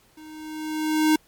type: tone with level ramp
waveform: square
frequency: 310.2 Hz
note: D#4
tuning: 5 cents flat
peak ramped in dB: -43 to -15 dBFS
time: 0.17-1.16 s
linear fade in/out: 5 ms
effects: pink hiss -59 dBFS RMS until 1.27 s + MP3 96 kbps